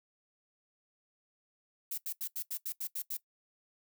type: noise bursts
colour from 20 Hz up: violet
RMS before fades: -37 dBFS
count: 9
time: 1.91-3.17 s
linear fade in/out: 5 ms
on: 68 ms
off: 81 ms
effects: noise-tail reverb RT60 0.1 s tail -18 dB re dry